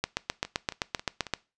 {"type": "two click trains", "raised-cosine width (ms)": 0.2, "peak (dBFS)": [-21, -9], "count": [4, 11], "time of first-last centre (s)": [[0.45, 1.267], [0.04, 1.337]], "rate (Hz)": [3.67, 7.71], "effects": ["noise-tail reverb RT60 0.3 s tail -22 dB re dry", "resampled to 22050 Hz"]}